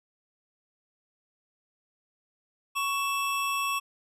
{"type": "tone pair together", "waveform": "square", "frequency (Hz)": [1112, 2645], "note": ["C#6", "E7"], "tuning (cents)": [5, 5], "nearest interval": "octave + minor third", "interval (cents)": 1500, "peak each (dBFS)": [-29, -32], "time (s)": [2.75, 3.8], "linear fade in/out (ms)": 20, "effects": ["resampled to 32000 Hz"]}